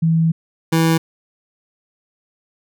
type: tone pair in turn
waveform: sine / 25% pulse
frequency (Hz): 163.2 / 163.2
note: E3 / E3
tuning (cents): -17 / -17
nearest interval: unison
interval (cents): 0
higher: neither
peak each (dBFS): -12 / -9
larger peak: second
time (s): 0.02-0.32 / 0.72-0.98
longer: first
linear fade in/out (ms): 10
effects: none